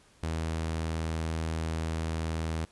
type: tone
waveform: sawtooth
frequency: 80.7 Hz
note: E2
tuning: 36 cents flat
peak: -26 dBFS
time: 0.23-2.65 s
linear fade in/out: 0 ms
effects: pink hiss -61 dBFS RMS until 2.71 s + resampled to 24000 Hz